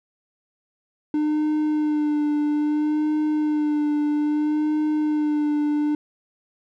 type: tone with vibrato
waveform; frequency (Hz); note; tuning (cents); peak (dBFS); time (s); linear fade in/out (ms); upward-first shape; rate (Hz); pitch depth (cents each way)
triangle; 300.7; D4; +41; -17; 1.14-5.95; 2; sine; 0.61; 25
effects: none